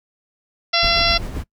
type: harmonic tone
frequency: 681 Hz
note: F5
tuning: 44 cents flat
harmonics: 1 / 2 / 3 / 4 / 5 / 6 / 7 / 8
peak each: -23 / -23 / -23 / -23 / -23 / -23 / -23 / -23 dBFS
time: 0.73-1.18 s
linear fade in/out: 10 ms
type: noise with tremolo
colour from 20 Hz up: brown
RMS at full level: -24 dBFS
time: 0.82-1.44 s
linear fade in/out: 20 ms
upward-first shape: sine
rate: 7.6 Hz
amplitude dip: 45%
effects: noise-tail reverb RT60 0.1 s tail -21 dB re dry